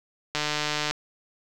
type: click train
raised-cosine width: 0.2 ms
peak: -9 dBFS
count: 85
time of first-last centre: 0.35-0.91 s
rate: 150 Hz
effects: none